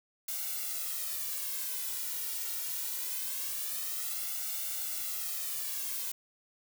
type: noise with flanger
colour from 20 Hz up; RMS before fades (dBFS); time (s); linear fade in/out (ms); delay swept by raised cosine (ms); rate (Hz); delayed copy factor
blue; -36; 0.28-6.12; 5; 1.4 to 2.14; 0.23; +0.8
effects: none